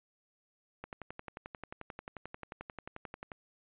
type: click train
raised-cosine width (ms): 0.5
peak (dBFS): -27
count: 29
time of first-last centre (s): 0.84-3.318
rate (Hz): 11.3
effects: resampled to 8000 Hz